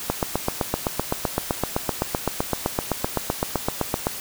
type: click train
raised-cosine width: 1 ms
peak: -6 dBFS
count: 32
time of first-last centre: 0.1-4.069 s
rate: 7.81 Hz
effects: white hiss -33 dBFS RMS until 4.2 s